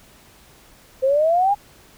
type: exponential sweep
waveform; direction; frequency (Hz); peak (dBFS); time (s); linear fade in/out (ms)
sine; up; 515 to 830.6; -14; 1.02-1.55; 20
effects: pink hiss -50 dBFS RMS until 1.97 s